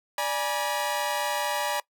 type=chord; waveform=sawtooth; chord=G# diminished; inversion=second; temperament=equal with one note detuned; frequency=587.3 / 830.6 / 964.1 Hz; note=D5 / G#5 / B5; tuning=0 / 0 / -42 cents; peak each=-27 / -27 / -26 dBFS; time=0.18-1.8 s; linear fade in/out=2 ms; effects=noise-tail reverb RT60 0.1 s tail -22 dB re dry